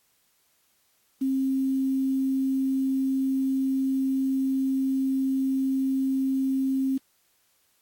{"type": "tone with quantisation", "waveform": "sine", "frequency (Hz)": 266.2, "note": "C4", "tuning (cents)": 30, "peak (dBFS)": -22, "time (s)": [1.21, 6.98], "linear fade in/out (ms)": 10, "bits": 8, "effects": ["white hiss -67 dBFS RMS until 7.81 s", "AAC 64 kbps"]}